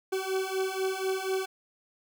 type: beating tone pair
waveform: 40% pulse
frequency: 378.1 / 382.2 Hz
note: F#4 / G4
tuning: +38 / -44 cents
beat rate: 4.1 Hz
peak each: -31 / -30 dBFS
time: 0.12-1.46 s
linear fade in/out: 10 ms
effects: none